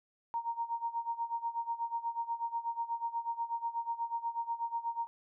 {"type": "tone with tremolo", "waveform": "sine", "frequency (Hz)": 930, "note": "A#5", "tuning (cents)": -4, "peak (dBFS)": -30, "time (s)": [0.34, 5.07], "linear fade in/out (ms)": 0, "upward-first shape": "sine", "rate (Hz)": 8.2, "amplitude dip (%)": 85, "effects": []}